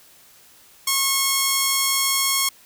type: tone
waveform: 5% pulse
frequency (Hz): 1089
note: C#6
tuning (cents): -31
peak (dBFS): -6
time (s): 0.87-2.49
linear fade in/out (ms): 5
effects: white hiss -51 dBFS RMS until 2.65 s